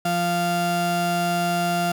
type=tone pair together; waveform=35% pulse; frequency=173.75 / 695 Hz; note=F3 / F5; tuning=-9 / -9 cents; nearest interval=2 octaves; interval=2400 cents; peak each=-23 / -22 dBFS; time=0.05-1.92 s; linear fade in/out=5 ms; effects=9-bit